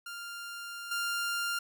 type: tone with level steps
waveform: sawtooth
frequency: 1396.9 Hz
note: F6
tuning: in tune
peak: -36 / -27 dBFS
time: 0.06-1.59 s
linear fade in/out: 5 ms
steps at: 0.91 s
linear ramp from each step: 5 ms
effects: none